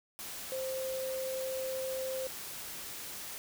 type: tone in noise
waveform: sine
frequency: 524 Hz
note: C5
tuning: 2 cents sharp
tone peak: -34 dBFS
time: 0.52-2.27 s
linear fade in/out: 0 ms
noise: white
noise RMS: -43 dBFS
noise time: 0.19-3.38 s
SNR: +6 dB
effects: none